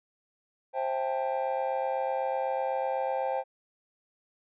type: chord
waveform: triangle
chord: A minor seventh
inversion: first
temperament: just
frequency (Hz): 528 / 660 / 792 / 880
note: C5 / E5 / G5 / A5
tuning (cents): +16 / +2 / +18 / 0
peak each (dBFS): -29 / -35 / -30 / -34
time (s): 0.73-3.44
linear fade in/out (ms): 50
effects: resampled to 8000 Hz